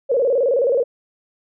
sine tone with vibrato, 511 Hz, C5, 41 cents flat, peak -14 dBFS, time 0.09-0.84 s, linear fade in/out 20 ms, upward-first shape square, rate 19 Hz, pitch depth 130 cents each way, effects none

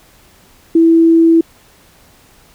sine tone, 329.6 Hz, E4, in tune, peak -5 dBFS, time 0.75-1.41 s, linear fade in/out 5 ms, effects pink hiss -47 dBFS RMS until 2.54 s

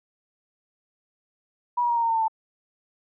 sine tone with pitch steps, 970 / 957.2 / 944.6 / 932.1 / 919.8 / 907.7 / 895.7 / 883.9 Hz, B5 / A#5 / A#5 / A#5 / A#5 / A#5 / A5 / A5, -31 / +46 / +23 / 0 / -23 / -46 / +31 / +8 cents, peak -20 dBFS, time 1.77-2.282 s, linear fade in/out 10 ms, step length 64 ms, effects none

